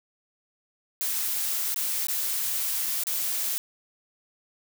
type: noise with dropouts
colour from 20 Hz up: blue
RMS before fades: -28 dBFS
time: 1.01-3.58 s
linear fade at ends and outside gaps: 0 ms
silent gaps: 1.744-1.761 / 2.069-2.084 / 2.861-2.865 / 3.036-3.069 s
effects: none